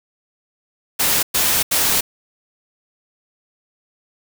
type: noise bursts at uneven times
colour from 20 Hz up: white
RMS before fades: -17 dBFS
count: 3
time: 0.99-1.23 / 1.34-1.63 / 1.71-2.01 s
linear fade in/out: 10 ms
effects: none